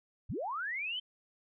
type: linear sweep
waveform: sine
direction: up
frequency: 50.4 to 3136 Hz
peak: -34 dBFS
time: 0.29-1 s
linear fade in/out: 10 ms
effects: none